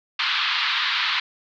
white band-pass noise, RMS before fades -23 dBFS, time 0.19-1.2 s, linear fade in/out 5 ms, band 980 to 4200 Hz, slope 48 dB/octave, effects none

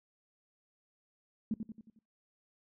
sine tone with echo, 220 Hz, A3, in tune, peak -29 dBFS, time 1.51-1.54 s, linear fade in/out 2 ms, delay 90 ms, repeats 5, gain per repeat -6 dB, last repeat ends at 1.99 s, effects noise-tail reverb RT60 0.2 s tail -21 dB re dry

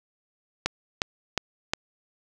click train, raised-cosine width 0.2 ms, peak -6 dBFS, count 4, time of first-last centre 0.66-1.735 s, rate 2.79 Hz, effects none

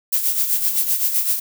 violet noise with tremolo, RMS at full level -17 dBFS, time 0.12-1.4 s, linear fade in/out 10 ms, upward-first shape sine, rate 7.8 Hz, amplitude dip 60%, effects none

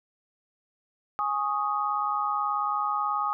sine chord, Ab suspended fourth, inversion none, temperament just, 830.6 / 1107.5 / 1245.9 Hz, Ab5 / Db6 / Eb6, 0 / -2 / +2 cents, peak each -30 / -32 / -27 dBFS, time 1.19-3.33 s, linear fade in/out 0 ms, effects none

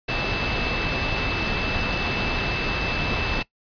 sine tone in noise, 2637 Hz, E7, in tune, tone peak -29 dBFS, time 0.08-3.43 s, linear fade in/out 10 ms, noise pink, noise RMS -25 dBFS, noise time 0.08-3.43 s, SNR -7 dB, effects noise-tail reverb RT60 0.1 s tail -20 dB re dry + resampled to 11025 Hz

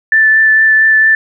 sine tone with vibrato, 1760 Hz, A6, in tune, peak -5 dBFS, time 0.12-1.15 s, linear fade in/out 2 ms, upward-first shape triangle, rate 4.4 Hz, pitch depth 12 cents each way, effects none

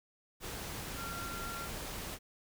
sine tone in noise, 1377 Hz, F6, 25 cents flat, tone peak -42 dBFS, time 0.95-1.69 s, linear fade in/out 50 ms, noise pink, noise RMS -42 dBFS, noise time 0.4-2.19 s, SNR -3 dB, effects none

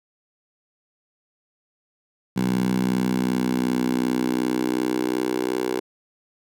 10% pulse tone with high-pass filter sweep, 62.7 Hz, B1, 27 cents sharp, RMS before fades -23 dBFS, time 2.36-5.8 s, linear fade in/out 10 ms, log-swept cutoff 170 to 390 Hz, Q 3.1, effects none

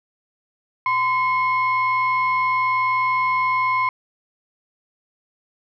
sine tone pair together, 1026 / 2177 Hz, C6 / C#7, -34 / -32 cents, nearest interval octave + minor second, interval 1302 cents, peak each -17 / -22 dBFS, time 0.86-3.89 s, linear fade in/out 2 ms, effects tanh soft clip ceiling -12 dBFS

